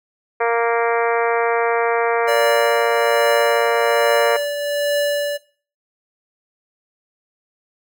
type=harmonic tone; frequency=232.8 Hz; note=A#3; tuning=2 cents flat; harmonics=2 / 3 / 4 / 5 / 6 / 7 / 8 / 9 / 10; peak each=-18 / -22 / -24 / -26 / -28 / -29 / -30 / -31 / -32 dBFS; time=0.4-4.37 s; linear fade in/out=10 ms
type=tone with tremolo; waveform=square; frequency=580 Hz; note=D5; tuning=22 cents flat; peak=-16 dBFS; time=2.27-5.38 s; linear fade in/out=20 ms; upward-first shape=triangle; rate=1.2 Hz; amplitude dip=55%
effects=noise-tail reverb RT60 0.4 s tail -18 dB re dry